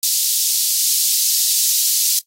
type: high-pass noise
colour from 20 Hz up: pink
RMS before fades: -17 dBFS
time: 0.03-2.19 s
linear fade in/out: 2 ms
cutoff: 4400 Hz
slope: 24 dB/octave
effects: noise-tail reverb RT60 0.1 s tail -17 dB re dry + AAC 48 kbps